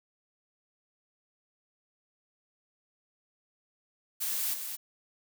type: noise with echo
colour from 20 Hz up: blue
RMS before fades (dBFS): -32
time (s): 4.2-4.55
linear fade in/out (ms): 20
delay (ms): 220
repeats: 1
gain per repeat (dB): -6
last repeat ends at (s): 4.77
effects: none